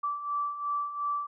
sine beating tone pair, 1160 / 1162.8 Hz, D6 / D6, -22 / -18 cents, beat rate 2.8 Hz, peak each -36 / -30 dBFS, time 0.03-1.27 s, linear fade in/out 10 ms, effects none

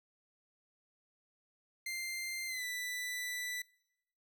sawtooth tone with pitch glide, 2093 to 1980.1 Hz, C7 to B6, 0 to +4 cents, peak -34 dBFS, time 1.86-3.62 s, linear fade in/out 5 ms, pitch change -96 cents, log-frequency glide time 2.47-2.64 s, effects noise-tail reverb RT60 0.8 s tail -23 dB re dry

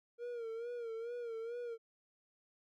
triangle tone with vibrato, 466.5 Hz, A#4, 1 cent sharp, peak -38 dBFS, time 0.18-1.78 s, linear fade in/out 50 ms, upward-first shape sine, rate 2.3 Hz, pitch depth 71 cents each way, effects none

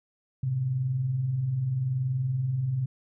sine tone pair together, 110 / 130.81 Hz, A2 / C3, 0 / 0 cents, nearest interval minor third, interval 300 cents, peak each -36 / -25 dBFS, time 0.43-2.86 s, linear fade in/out 5 ms, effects none

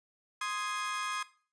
30% pulse chord, Ab major, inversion first, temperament equal, 1046.5 / 1244.5 / 1661.2 Hz, C6 / Eb6 / Ab6, 0 / 0 / 0 cents, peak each -35 / -34 / -36 dBFS, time 0.41-1.23 s, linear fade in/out 5 ms, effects noise-tail reverb RT60 0.4 s tail -17 dB re dry + resampled to 22050 Hz

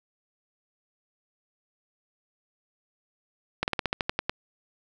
slowing click train, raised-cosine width 0.3 ms, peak -9 dBFS, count 10, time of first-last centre 3.63-4.295 s, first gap 49 ms, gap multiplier 1.1, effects none

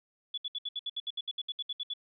sine tone bursts, 3428 Hz, A7, 46 cents flat, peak -32 dBFS, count 16, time 0.34-1.937 s, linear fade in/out 5 ms, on 37 ms, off 67 ms, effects none

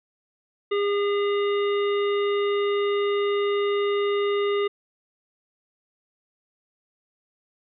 harmonic tone, 406.2 Hz, G#4, 38 cents flat, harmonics 1 / 3 / 5 / 7 / 9, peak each -21 / -31 / -35 / -38 / -40 dBFS, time 0.71-4.68 s, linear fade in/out 10 ms, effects none

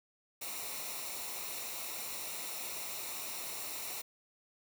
white noise with comb filter, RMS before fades -41 dBFS, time 0.41-4.02 s, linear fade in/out 10 ms, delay 0.62 ms, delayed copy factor -0.6, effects none

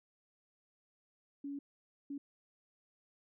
sine tone bursts at uneven times, 282 Hz, C#4, 30 cents sharp, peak -39 dBFS, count 2, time 1.44-1.59 / 2.1-2.18 s, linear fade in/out 5 ms, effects none

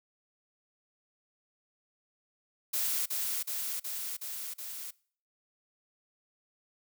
blue noise with echo, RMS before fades -31 dBFS, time 2.73-3.06 s, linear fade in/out 10 ms, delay 370 ms, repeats 5, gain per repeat -2 dB, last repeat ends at 4.91 s, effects noise-tail reverb RT60 0.5 s tail -23 dB re dry

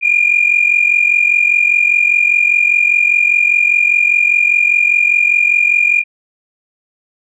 sine tone pair together, 2395 / 2440 Hz, D7 / D#7, +33 / -34 cents, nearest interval unison, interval 33 cents, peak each -11 dBFS, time 0.01-6.04 s, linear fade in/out 50 ms, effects tanh soft clip ceiling -1 dBFS

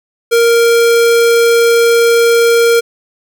square tone, 466.2 Hz, A#4, in tune, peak -7 dBFS, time 0.31-2.81 s, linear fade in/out 20 ms, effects none

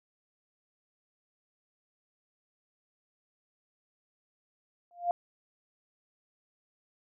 sine tone with exponential growth, 698.5 Hz, F5, in tune, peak -21 dBFS, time 4.91-5.11 s, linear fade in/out 1 ms, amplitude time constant 42 ms, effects none

